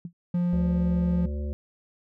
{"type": "tone with exponential decay", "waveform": "sine", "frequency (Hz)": 171.6, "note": "F3", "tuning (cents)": -30, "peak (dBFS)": -29, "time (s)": [0.05, 0.13], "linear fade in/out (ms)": 2, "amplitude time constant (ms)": 17}
{"type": "tone", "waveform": "triangle", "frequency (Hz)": 175.8, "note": "F3", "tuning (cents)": 12, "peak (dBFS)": -20, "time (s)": [0.34, 1.26], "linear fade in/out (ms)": 5}
{"type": "harmonic tone", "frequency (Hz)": 72.7, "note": "D2", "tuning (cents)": -17, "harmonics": [1, 3, 5, 7, 8], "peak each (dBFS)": [-28, -38, -42, -45, -46], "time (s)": [0.53, 1.53], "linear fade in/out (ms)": 0}
{"effects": []}